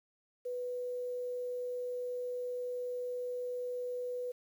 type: tone with quantisation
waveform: sine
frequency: 494.7 Hz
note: B4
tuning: 3 cents sharp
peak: -35 dBFS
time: 0.45-4.32 s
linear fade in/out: 10 ms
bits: 10
effects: none